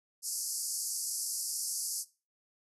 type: band-pass noise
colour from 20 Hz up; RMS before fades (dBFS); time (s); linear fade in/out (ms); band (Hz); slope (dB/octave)
white; -36; 0.22-2.05; 50; 4700 to 12000; 96
effects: noise-tail reverb RT60 0.3 s tail -18 dB re dry